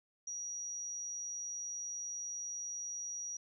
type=tone; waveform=sine; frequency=5770 Hz; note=F#8; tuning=44 cents flat; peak=-39 dBFS; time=0.27-3.37 s; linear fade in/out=5 ms; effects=none